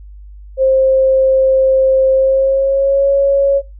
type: tone with pitch glide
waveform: sine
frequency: 529 to 554.3 Hz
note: C5 to C#5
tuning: +19 to 0 cents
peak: -8 dBFS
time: 0.57-3.62 s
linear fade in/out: 50 ms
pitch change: +81 cents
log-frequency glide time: 2.12-3.09 s
effects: noise-tail reverb RT60 0.2 s tail -17 dB re dry + added 50 Hz sine -32 dBFS peak until 3.79 s